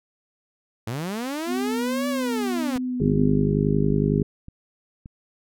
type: linear two-way sweep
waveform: sawtooth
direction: up then down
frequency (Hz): 103.83 to 580 to 237.8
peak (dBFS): -23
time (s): 0.87-2.78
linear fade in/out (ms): 5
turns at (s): 2.08
type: tone with vibrato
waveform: sine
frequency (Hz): 250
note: B3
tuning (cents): +21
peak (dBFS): -24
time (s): 1.46-3.56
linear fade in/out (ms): 50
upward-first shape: sine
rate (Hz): 1.7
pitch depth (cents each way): 28
type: click train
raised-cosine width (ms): 5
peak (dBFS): -27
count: 5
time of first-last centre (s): 2.76-5.059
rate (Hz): 1.74
type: harmonic tone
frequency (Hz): 50.9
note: G#1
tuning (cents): -34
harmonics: 1 / 2 / 3 / 4 / 5 / 6 / 7 / 8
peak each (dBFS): -30 / -31 / -22 / -25 / -26 / -32 / -31 / -26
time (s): 3-4.23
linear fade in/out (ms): 5
effects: none